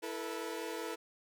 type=chord; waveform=sawtooth; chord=E suspended fourth; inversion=none; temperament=equal with one note detuned; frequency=329.6 / 440 / 485.1 Hz; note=E4 / A4 / B4; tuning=0 / 0 / -31 cents; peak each=-39 / -38 / -39 dBFS; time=0.02-0.96 s; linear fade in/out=20 ms; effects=none